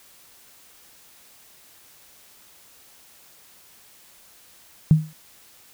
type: tone with exponential decay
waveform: sine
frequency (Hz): 156.1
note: D#3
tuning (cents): +6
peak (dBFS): -7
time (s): 4.91-5.13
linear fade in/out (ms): 0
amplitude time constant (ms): 46
effects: white hiss -52 dBFS RMS until 5.73 s